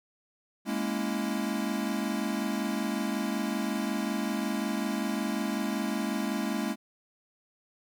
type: chord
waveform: square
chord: A# half-diminished seventh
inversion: third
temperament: equal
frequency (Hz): 207.7 / 233.1 / 277.2 / 329.6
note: G#3 / A#3 / C#4 / E4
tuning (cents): 0 / 0 / 0 / 0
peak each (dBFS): -33 / -35 / -36 / -37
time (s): 0.65-6.76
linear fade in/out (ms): 50
effects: none